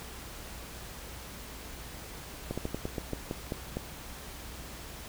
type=slowing click train; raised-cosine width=2 ms; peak=-19 dBFS; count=10; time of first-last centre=2.51-3.77 s; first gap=66 ms; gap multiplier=1.18; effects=added 60 Hz sine -49 dBFS peak until 5.08 s + pink hiss -45 dBFS RMS until 5.08 s